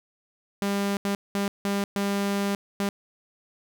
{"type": "tone bursts at uneven times", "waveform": "sawtooth", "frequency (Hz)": 200, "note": "G3", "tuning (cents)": 35, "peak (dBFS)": -20, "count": 6, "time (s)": [[0.62, 0.97], [1.05, 1.15], [1.35, 1.48], [1.65, 1.84], [1.96, 2.55], [2.8, 2.89]], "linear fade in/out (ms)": 0, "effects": []}